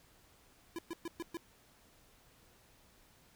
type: tone bursts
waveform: square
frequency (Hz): 336.5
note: E4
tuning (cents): +36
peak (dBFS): -39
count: 5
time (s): 0.76-1.37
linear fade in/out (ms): 0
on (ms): 26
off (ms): 120
effects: pink hiss -65 dBFS RMS until 3.35 s